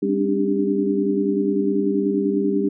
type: tone cluster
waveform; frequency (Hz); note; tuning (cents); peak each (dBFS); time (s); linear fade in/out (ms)
sine; 199.5 / 262.5 / 288.4 / 298.6 / 397.2; G3 / C4 / D4 / D4 / G4; +31 / +6 / -31 / +29 / +23; -23 / -29 / -24 / -25 / -22; 0.02-2.69; 10
effects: none